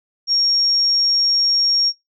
sine tone, 5560 Hz, F8, 9 cents flat, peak -13 dBFS, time 0.27-1.93 s, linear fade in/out 50 ms, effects noise-tail reverb RT60 0.2 s tail -23 dB re dry

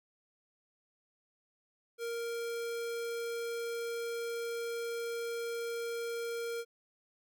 square tone, 466.4 Hz, A#4, 1 cent sharp, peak -36 dBFS, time 1.98-6.65 s, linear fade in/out 50 ms, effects none

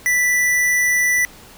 square tone, 1975.5 Hz, B6, in tune, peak -15 dBFS, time 0.06-1.25 s, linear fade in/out 0 ms, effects pink hiss -43 dBFS RMS until 1.57 s

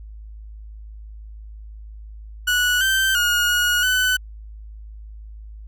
30% pulse tone with pitch steps, 1470 / 1554 / 1437 / 1447 / 1504 Hz, F#6 / G6 / F6 / F#6 / F#6, -12 / -16 / +49 / -39 / +28 cents, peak -14 dBFS, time 2.47-4.17 s, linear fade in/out 10 ms, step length 340 ms, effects added 53 Hz sine -35 dBFS peak until 5.67 s

